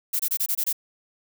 violet noise bursts, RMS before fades -24 dBFS, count 7, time 0.13-0.729 s, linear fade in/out 10 ms, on 65 ms, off 24 ms, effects none

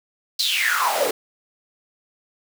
pink noise with high-pass filter sweep, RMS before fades -21 dBFS, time 0.39-1.11 s, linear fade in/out 5 ms, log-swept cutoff 4500 to 420 Hz, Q 9.2, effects none

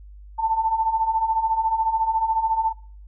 sine beating tone pair, 880 / 894 Hz, A5 / A5, 0 / +27 cents, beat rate 14 Hz, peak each -25 / -20 dBFS, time 0.38-2.73 s, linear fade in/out 20 ms, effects noise-tail reverb RT60 0.5 s tail -23 dB re dry + added 50 Hz sine -40 dBFS peak until 3.07 s

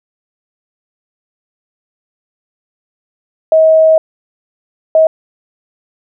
sine tone bursts at uneven times, 637 Hz, D#5, 41 cents sharp, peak -4 dBFS, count 2, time 3.52-3.98 / 4.95-5.07 s, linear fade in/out 2 ms, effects none

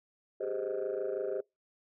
sine chord, Ab major seventh, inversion third, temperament just, 389.3 / 415.3 / 519.1 / 623 Hz, G4 / Ab4 / C5 / Eb5, -12 / 0 / -14 / +2 cents, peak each -35 / -36 / -36 / -38 dBFS, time 0.4-1.41 s, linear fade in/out 10 ms, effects noise-tail reverb RT60 0.2 s tail -25 dB re dry + tanh soft clip ceiling -26 dBFS

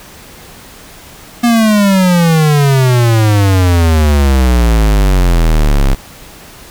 square exponential sweep, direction down, 241.2 to 32.7 Hz, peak -7 dBFS, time 1.43-5.95 s, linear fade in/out 10 ms, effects pink hiss -35 dBFS RMS until 6.7 s

